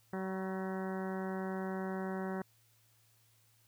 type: harmonic tone with a mistuned harmonic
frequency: 189.5 Hz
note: F#3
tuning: 42 cents sharp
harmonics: 1 / 2 / 3 / 4 / 5 / 6 / 7 / 8 / 9 / 10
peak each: -38 / -41 / -46 / -46 / -50 / -52 / -53 / -51 / -55 / -54 dBFS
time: 0.13-2.42 s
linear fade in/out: 2 ms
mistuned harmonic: 6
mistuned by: -49 cents
effects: added 112 Hz sine -70 dBFS peak until 3.67 s + white hiss -70 dBFS RMS until 3.67 s